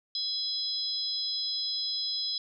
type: tone cluster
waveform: sine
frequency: 3346 / 4045 / 5060 Hz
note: G#7 / B7 / D#8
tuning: +12 / +41 / +28 cents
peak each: -38 / -35 / -31 dBFS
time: 0.15-2.38 s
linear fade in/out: 2 ms
effects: none